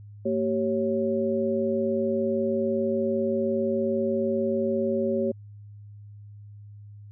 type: tone cluster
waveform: sine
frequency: 228.3 / 385.9 / 551 Hz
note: A#3 / G4 / C#5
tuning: -36 / -27 / -11 cents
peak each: -27 dBFS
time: 0.25-5.32 s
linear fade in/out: 10 ms
effects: added 103 Hz sine -42 dBFS peak until 7.11 s